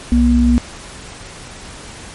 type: tone pair together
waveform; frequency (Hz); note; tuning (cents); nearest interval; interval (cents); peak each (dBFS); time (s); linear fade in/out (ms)
sine; 63.57 / 240; C2 / B3; -49 / -49; octave + major seventh; 2300; -13 / -10; 0.12-0.58; 0
effects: pink hiss -34 dBFS RMS until 2.14 s + MP3 48 kbps